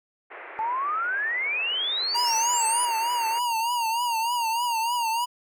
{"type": "band-pass noise", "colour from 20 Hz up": "white", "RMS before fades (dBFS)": -41, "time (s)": [0.3, 3.4], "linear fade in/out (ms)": 20, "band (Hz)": [350, 2300], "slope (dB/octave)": 48}
{"type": "exponential sweep", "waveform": "sine", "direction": "up", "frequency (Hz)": [861, 9956], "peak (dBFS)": -24, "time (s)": [0.59, 2.85], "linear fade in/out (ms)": 0}
{"type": "tone with vibrato", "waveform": "square", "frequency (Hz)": 932.3, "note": "A#5", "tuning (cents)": 0, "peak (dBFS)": -24, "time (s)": [2.14, 5.26], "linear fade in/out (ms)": 20, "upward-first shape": "triangle", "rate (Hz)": 3.3, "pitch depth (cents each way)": 100}
{"effects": []}